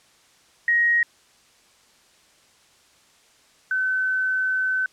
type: tone pair in turn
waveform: sine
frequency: 1884 / 1521.2 Hz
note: A#6 / F#6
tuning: +18 / +48 cents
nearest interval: major third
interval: 370 cents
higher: first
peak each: -16 / -20 dBFS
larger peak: first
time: 0.68-1.03 / 3.71-4.86 s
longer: second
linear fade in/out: 2 ms
effects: white hiss -57 dBFS RMS until 4.92 s + low-pass 8000 Hz 12 dB/octave